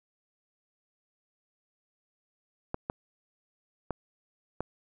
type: clicks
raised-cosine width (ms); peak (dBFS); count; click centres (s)
1; -17; 4; 2.744 / 2.899 / 3.907 / 4.606
effects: none